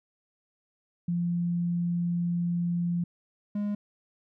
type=tone pair in turn; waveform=sine / triangle; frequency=173.1 / 205.9 Hz; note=F3 / G#3; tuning=-15 / -15 cents; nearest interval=minor third; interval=300 cents; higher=second; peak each=-25 dBFS; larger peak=neither; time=1.08-3.04 / 3.55-3.75 s; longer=first; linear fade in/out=5 ms; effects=none